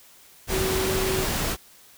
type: tone in noise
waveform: sine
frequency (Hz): 378.7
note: F#4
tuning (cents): +40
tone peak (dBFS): -25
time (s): 0.49-1.27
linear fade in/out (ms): 50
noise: pink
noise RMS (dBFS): -26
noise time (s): 0.47-1.57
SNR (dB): -2
effects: white hiss -52 dBFS RMS until 1.97 s